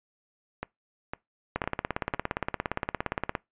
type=two click trains; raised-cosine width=0.5 ms; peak=-17 / -12 dBFS; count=4 / 32; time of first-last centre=0.63-2.145 / 1.56-3.352 s; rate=1.98 / 17.3 Hz; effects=noise-tail reverb RT60 0.2 s tail -24 dB re dry + resampled to 8000 Hz